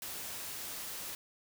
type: noise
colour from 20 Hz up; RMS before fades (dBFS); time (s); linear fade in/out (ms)
white; -42; 0.02-1.15; 2
effects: none